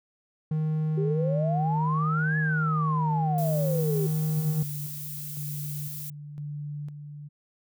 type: tone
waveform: triangle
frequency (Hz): 155.56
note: D#3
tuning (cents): 0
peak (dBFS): -22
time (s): 0.51-4.63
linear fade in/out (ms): 5
type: exponential two-way sweep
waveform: sine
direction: up then down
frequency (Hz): 381.2 to 1723 to 381.2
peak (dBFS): -27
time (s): 0.97-4.07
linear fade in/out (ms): 10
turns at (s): 2.38
type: noise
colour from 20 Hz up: violet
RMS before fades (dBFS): -38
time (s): 3.38-6.1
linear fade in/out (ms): 2
type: tone with tremolo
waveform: sine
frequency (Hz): 146.83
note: D3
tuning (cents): 0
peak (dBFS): -32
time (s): 4.36-7.29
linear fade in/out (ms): 20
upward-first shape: square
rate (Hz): 0.99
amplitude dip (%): 50
effects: none